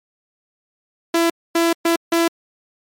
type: tone bursts at uneven times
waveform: sawtooth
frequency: 335.2 Hz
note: E4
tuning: 29 cents sharp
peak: -10 dBFS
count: 4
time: 1.14-1.3 / 1.55-1.73 / 1.85-1.96 / 2.12-2.28 s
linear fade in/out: 5 ms
effects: MP3 64 kbps